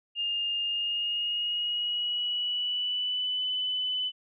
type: tone with pitch glide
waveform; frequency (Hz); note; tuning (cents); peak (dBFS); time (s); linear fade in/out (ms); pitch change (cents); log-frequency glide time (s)
sine; 2821 to 3006; F7 to F#7; +17 to +27; -27; 0.15-4.12; 50; +110; 0.63-3.43
effects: none